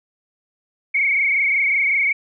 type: tone with frequency modulation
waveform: sine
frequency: 2217 Hz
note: C#7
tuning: in tune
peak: -15 dBFS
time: 0.94-2.13 s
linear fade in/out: 10 ms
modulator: 25.4 Hz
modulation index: 3.4
effects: none